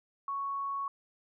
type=tone; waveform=sine; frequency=1110 Hz; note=C#6; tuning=2 cents sharp; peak=-32 dBFS; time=0.28-0.88 s; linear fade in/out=2 ms; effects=none